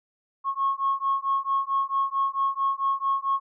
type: beating tone pair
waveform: sine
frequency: 1090 / 1094.5 Hz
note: C#6 / C#6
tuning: -29 / -22 cents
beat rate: 4.5 Hz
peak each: -25 dBFS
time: 0.44-3.4 s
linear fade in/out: 50 ms
effects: tanh soft clip ceiling -15 dBFS